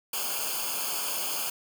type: noise with comb filter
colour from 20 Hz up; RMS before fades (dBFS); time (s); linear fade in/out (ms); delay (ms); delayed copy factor
white; -31; 0.13-1.5; 5; 0.52; -1
effects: none